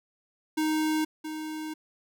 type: tone pair in turn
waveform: square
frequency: 311.1 / 311.1 Hz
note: D#4 / D#4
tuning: 0 / 0 cents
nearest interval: unison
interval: 0 cents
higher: neither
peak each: -25 / -34 dBFS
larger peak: first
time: 0.57-1.05 / 1.24-1.74 s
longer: second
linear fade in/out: 10 ms
effects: none